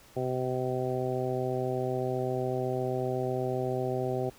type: harmonic tone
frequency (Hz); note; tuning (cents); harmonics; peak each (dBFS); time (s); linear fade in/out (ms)
127.9; C3; -39; 1 / 2 / 3 / 4 / 5 / 6; -34 / -38 / -32 / -36 / -36 / -38; 0.16-4.3; 10
effects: pink hiss -56 dBFS RMS until 4.38 s